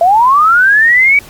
sine linear sweep, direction up, 659.3 to 2296 Hz, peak -4 dBFS, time 0.01-1.19 s, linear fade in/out 2 ms, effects pink hiss -36 dBFS RMS until 1.29 s + MP3 96 kbps

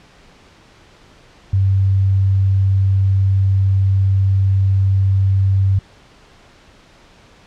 sine tone, 96.8 Hz, G2, 21 cents flat, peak -11 dBFS, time 1.53-5.79 s, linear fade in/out 5 ms, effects pink hiss -47 dBFS RMS until 7.46 s + low-pass 5000 Hz 12 dB/octave

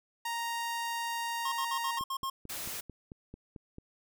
sawtooth tone, 932.3 Hz, A#5, in tune, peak -29 dBFS, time 0.25-1.99 s, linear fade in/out 5 ms
square tone bursts, 1072 Hz, C6, 42 cents sharp, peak -33 dBFS, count 7, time 1.45-2.3 s, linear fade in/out 5 ms, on 70 ms, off 60 ms
click train, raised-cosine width 3 ms, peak -32 dBFS, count 9, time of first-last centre 2.01-3.784 s, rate 4.51 Hz
white noise, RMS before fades -39 dBFS, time 2.49-2.81 s, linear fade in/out 10 ms
effects none

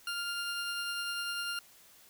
20% pulse tone with tremolo, 1400 Hz, F6, 4 cents sharp, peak -28 dBFS, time 0.07-1.59 s, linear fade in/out 2 ms, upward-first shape triangle, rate 10 Hz, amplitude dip 25%, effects white hiss -59 dBFS RMS until 2.09 s

